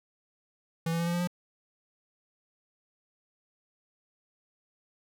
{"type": "tone with pitch steps", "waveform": "square", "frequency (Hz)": [164.81, 167.21, 169.64, 172.11, 174.61, 177.15], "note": ["E3", "E3", "E3", "F3", "F3", "F3"], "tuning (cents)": [0, 25, 50, -25, 0, 25], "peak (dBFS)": -28, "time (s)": [0.86, 1.274], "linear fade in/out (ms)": 5, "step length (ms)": 69, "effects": []}